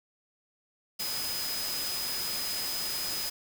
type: tone in noise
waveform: sine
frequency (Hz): 5020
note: D#8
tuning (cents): +15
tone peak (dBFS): -34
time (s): 0.99-3.3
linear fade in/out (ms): 10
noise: white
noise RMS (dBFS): -35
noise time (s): 0.99-3.3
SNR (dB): -2
effects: none